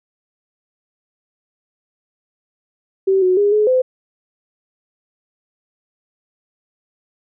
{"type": "tone with pitch steps", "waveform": "sine", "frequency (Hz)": [385, 367.9, 408.4, 423.8, 512], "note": ["G4", "F#4", "G#4", "G#4", "C5"], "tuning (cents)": [-31, -10, -29, 35, -38], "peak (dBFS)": -11, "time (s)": [3.07, 3.82], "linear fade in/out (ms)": 10, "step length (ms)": 150, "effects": []}